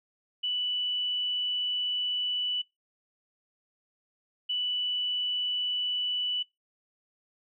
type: tone pair in turn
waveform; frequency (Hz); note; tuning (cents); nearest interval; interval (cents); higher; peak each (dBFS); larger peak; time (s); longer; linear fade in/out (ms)
sine; 2968 / 2968; F#7 / F#7; +5 / +5; unison; 0; neither; -27; neither; 0.43-2.62 / 4.49-6.43; first; 10
effects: noise-tail reverb RT60 0.2 s tail -24 dB re dry